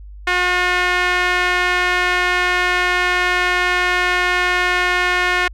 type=tone with band-pass filter; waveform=sawtooth; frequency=359.7 Hz; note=F#4; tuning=49 cents flat; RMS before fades=-17 dBFS; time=0.27-5.48 s; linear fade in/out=5 ms; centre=1900 Hz; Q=1.8; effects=added 50 Hz sine -33 dBFS peak until 5.53 s